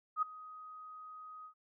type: tone with ADSR envelope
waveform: sine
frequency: 1254 Hz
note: D#6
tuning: 13 cents sharp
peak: -27 dBFS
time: 0.16-1.54 s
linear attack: 63 ms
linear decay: 8 ms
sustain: -20 dB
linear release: 90 ms
effects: none